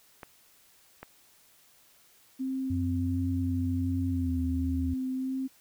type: clicks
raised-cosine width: 0.5 ms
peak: -26 dBFS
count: 2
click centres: 0.232 / 1.03 s
type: tone with vibrato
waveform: sine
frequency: 261.6 Hz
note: C4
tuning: in tune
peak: -29 dBFS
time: 2.39-5.48 s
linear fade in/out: 20 ms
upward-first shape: sine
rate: 1.4 Hz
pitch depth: 17 cents each way
type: tone with pitch glide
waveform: sine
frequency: 91.1 to 80.69 Hz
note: F#2 to E2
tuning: -26 to -36 cents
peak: -29 dBFS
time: 2.7-4.94 s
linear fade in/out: 5 ms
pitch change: -210 cents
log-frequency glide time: 4.1-4.41 s
effects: white hiss -61 dBFS RMS until 5.6 s

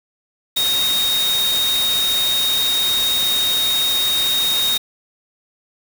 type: tone in noise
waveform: sine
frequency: 3729 Hz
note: A#7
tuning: in tune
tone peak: -16 dBFS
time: 0.56-4.78 s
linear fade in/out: 10 ms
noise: white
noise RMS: -24 dBFS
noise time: 0.56-4.78 s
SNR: +5 dB
effects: none

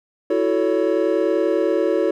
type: chord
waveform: triangle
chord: F# minor seventh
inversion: third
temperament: equal with one note detuned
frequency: 329.6 / 370 / 440 / 562.4 Hz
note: E4 / F#4 / A4 / C#5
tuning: 0 / 0 / 0 / +25 cents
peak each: -20 dBFS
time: 0.3-2.11 s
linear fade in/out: 5 ms
effects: none

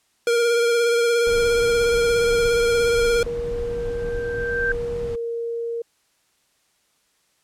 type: tone with vibrato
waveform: square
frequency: 470.4 Hz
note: A#4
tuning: 16 cents sharp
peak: -17 dBFS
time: 0.27-3.23 s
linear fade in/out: 2 ms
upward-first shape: triangle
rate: 17 Hz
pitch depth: 30 cents each way
type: noise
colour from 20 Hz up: brown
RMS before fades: -32 dBFS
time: 1.26-5.16 s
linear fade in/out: 10 ms
type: tone with pitch glide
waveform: sine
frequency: 474.5 to 465.3 Hz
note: A#4 to A#4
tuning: +31 to -3 cents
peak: -24 dBFS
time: 3.26-5.82 s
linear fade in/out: 5 ms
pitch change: -34 cents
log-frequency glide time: 5.03-5.17 s
type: tone with exponential growth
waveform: sine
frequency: 1568 Hz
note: G6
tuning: in tune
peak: -18 dBFS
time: 3.52-4.72 s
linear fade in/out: 2 ms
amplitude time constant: 260 ms
effects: white hiss -65 dBFS RMS until 7.43 s + low-pass 10000 Hz 12 dB/octave

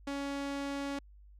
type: tone with low-pass filter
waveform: sawtooth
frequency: 280 Hz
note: C#4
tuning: 18 cents sharp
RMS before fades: -37 dBFS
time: 0.07-0.99 s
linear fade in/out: 5 ms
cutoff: 8000 Hz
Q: 0.58
effects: added 50 Hz sine -53 dBFS peak until 1.39 s

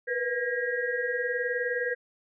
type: tone cluster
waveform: sine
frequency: 478 / 497.4 / 1629 / 1900 Hz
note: A#4 / B4 / G#6 / A#6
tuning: +43 / +12 / -34 / +33 cents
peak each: -34 / -31 / -31 / -34 dBFS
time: 0.07-1.95 s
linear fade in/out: 20 ms
effects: none

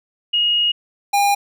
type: tone pair in turn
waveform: sine / square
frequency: 2874 / 807.9 Hz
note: F7 / G#5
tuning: +49 / -48 cents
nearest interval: octave + minor seventh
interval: 2197 cents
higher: first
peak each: -14 dBFS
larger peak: neither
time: 0.33-0.72 / 1.13-1.35 s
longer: first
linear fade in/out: 10 ms
effects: none

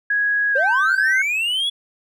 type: tone with pitch glide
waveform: sine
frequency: 1661.2 to 1550 Hz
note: G#6 to G6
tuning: 0 to -20 cents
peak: -16 dBFS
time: 0.1-1.22 s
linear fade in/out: 5 ms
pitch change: -120 cents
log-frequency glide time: 0.52-0.59 s
type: linear sweep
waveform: triangle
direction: up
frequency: 495.7 to 3420 Hz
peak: -17 dBFS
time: 0.55-1.7 s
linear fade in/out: 10 ms
effects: none

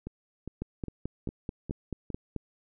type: two click trains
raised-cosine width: 3 ms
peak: -20 / -24 dBFS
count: 9 / 6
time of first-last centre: 0.62-2.363 / 0.07-2.103 s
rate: 4.59 / 2.46 Hz
effects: none

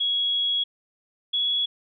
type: tone pair in turn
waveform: sine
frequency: 3331 / 3366 Hz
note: G#7 / G#7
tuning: +4 / +23 cents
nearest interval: unison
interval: 19 cents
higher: second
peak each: -21 / -21 dBFS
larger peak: neither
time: 0-0.64 / 1.33-1.66 s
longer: first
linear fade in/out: 10 ms
effects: none

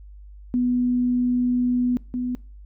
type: tone pair in turn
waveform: sine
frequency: 246.9 / 248.2 Hz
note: B3 / B3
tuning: 0 / +9 cents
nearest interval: unison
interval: 9 cents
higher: second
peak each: -18 / -23 dBFS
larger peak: first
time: 0.54-1.97 / 2.14-2.35 s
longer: first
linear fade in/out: 0 ms
effects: noise-tail reverb RT60 0.4 s tail -24 dB re dry + added 50 Hz sine -40 dBFS peak until 2.65 s

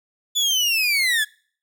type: linear sweep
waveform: 30% pulse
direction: down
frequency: 3487 to 1661.2 Hz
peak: -15 dBFS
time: 0.35-1.25 s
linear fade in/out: 20 ms
effects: noise-tail reverb RT60 0.5 s tail -25 dB re dry

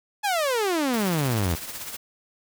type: exponential sweep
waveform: sawtooth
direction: down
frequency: 860 to 78 Hz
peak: -18 dBFS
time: 0.23-1.56 s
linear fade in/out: 20 ms
type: noise with tremolo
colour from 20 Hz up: white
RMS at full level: -33 dBFS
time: 0.93-1.97 s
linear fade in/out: 10 ms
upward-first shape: triangle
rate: 16 Hz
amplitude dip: 60%
effects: none

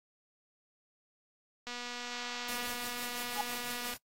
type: click train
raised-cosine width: 0.2 ms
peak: -24 dBFS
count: 552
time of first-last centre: 1.67-3.937 s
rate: 243 Hz
type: noise with tremolo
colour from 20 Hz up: white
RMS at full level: -41 dBFS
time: 2.48-3.97 s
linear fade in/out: 5 ms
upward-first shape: sine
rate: 5.9 Hz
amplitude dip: 50%
type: tone with exponential growth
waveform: sine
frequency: 830.6 Hz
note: G#5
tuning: in tune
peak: -26 dBFS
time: 3.32-3.41 s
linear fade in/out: 2 ms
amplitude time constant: 19 ms
effects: noise-tail reverb RT60 0.1 s tail -20 dB re dry + AAC 48 kbps

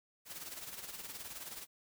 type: noise with tremolo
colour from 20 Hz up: white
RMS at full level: -44 dBFS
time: 0.25-1.67 s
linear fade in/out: 50 ms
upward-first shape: sine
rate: 19 Hz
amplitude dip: 60%
effects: none

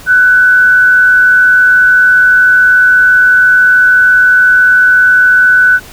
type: tone with frequency modulation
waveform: sine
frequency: 1497 Hz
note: F#6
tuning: 20 cents sharp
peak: -3 dBFS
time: 0.06-5.8 s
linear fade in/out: 50 ms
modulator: 106 Hz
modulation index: 0.34
effects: pink hiss -33 dBFS RMS until 5.92 s

